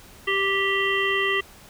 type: harmonic tone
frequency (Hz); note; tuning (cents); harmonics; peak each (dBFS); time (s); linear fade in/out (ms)
392; G4; 0; 1 / 3 / 5 / 7 / 8; -26 / -28 / -24 / -28 / -30; 0.27-1.41; 10
effects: pink hiss -48 dBFS RMS until 1.69 s